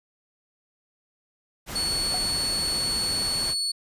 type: noise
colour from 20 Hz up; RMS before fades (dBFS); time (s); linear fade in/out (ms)
pink; -34; 1.66-3.55; 50
type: tone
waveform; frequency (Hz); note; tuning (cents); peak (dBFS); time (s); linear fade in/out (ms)
35% pulse; 4414; C#8; -8; -23; 1.75-3.72; 10
type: tone with exponential decay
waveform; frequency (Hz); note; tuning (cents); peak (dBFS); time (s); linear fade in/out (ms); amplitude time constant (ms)
sine; 730; F#5; -24; -25; 2.14-2.23; 2; 18
effects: resampled to 32000 Hz